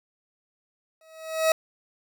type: tone with exponential growth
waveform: 40% pulse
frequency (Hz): 640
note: D#5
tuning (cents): +49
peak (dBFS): -15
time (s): 1.01-1.52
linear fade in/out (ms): 2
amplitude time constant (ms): 110
effects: none